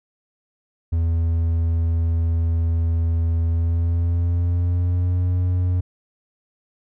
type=tone with pitch glide; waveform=triangle; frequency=82.9 to 89.88 Hz; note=E2 to F#2; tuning=+10 to -50 cents; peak=-15 dBFS; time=0.92-5.81 s; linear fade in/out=10 ms; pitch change=+140 cents; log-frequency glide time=3.48-5.21 s; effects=none